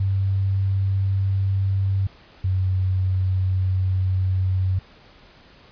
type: tone pair in turn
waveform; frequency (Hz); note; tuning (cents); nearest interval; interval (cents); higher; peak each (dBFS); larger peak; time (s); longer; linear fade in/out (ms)
sine; 97 / 93.6; G2 / F#2; -18 / +20; minor second; 62; first; -18; neither; 0-2.07 / 2.44-4.79; second; 5
effects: pink hiss -50 dBFS RMS until 5.71 s + resampled to 11025 Hz